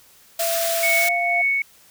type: high-pass noise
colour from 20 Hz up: white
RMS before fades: -25 dBFS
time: 0.39-1.09 s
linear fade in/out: 5 ms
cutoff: 1200 Hz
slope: 48 dB/octave
type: tone with pitch glide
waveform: sine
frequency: 670 to 694.4 Hz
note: E5 to F5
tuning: +28 to -10 cents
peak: -22 dBFS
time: 0.39-1.42 s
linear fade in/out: 10 ms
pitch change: +62 cents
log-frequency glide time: 0.96-1.1 s
type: tone with tremolo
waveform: sine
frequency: 2217 Hz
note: C#7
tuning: in tune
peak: -16 dBFS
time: 0.83-1.62 s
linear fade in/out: 2 ms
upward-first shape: triangle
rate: 2 Hz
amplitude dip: 50%
effects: white hiss -52 dBFS RMS until 1.9 s